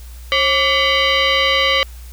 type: tone with frequency modulation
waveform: sine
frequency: 540 Hz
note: C#5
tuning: 45 cents flat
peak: -12 dBFS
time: 0.32-1.83 s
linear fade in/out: 0 ms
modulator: 851 Hz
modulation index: 3.9
effects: added 60 Hz sine -32 dBFS peak until 2.12 s + white hiss -45 dBFS RMS until 2.12 s